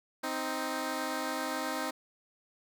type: tone pair together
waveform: 10% pulse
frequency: 261.6 / 312.4 Hz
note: C4 / D#4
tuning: 0 / +7 cents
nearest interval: minor third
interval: 307 cents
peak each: -27 dBFS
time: 0.23-1.91 s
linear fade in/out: 10 ms
effects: none